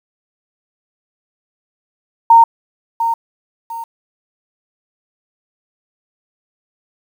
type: tone with echo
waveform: sine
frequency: 920 Hz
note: A#5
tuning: 23 cents flat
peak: -3 dBFS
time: 2.3-2.44 s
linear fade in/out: 5 ms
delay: 700 ms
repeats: 2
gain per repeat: -10 dB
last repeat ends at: 3.84 s
effects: 7-bit